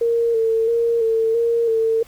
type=tone with vibrato; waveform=sine; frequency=457.3 Hz; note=A#4; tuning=33 cents flat; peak=-15 dBFS; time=0.01-2.03 s; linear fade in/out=5 ms; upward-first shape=square; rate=1.5 Hz; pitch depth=30 cents each way; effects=pink hiss -49 dBFS RMS until 2.07 s